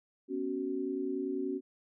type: chord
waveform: sine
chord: B suspended second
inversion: none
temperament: equal with one note detuned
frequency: 246.9 / 277.2 / 374.1 Hz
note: B3 / C#4 / F#4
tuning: 0 / 0 / +19 cents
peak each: -40 / -35 / -35 dBFS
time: 0.28-1.61 s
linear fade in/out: 50 ms
effects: none